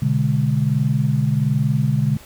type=chord; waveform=sine; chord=G# diminished; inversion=first; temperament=equal with one note detuned; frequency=123.47 / 144.81 / 207.7 Hz; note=B2 / D3 / G#3; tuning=0 / -24 / 0 cents; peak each=-20 / -18 / -23 dBFS; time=0.02-2.17 s; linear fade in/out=5 ms; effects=pink hiss -44 dBFS RMS until 2.25 s